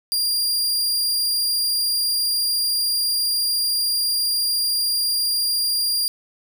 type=tone; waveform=sawtooth; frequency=4791 Hz; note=D8; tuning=34 cents sharp; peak=-16 dBFS; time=0.12-6.08 s; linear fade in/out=0 ms; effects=none